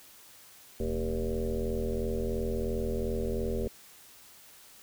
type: tone with frequency modulation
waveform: sine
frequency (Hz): 226.8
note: A#3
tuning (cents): -47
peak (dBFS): -28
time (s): 0.8-3.68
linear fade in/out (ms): 2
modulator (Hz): 82.9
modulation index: 3.6
effects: white hiss -54 dBFS RMS until 4.82 s